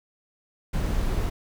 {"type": "noise", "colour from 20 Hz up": "brown", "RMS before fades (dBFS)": -25, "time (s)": [0.73, 1.3], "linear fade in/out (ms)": 10, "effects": []}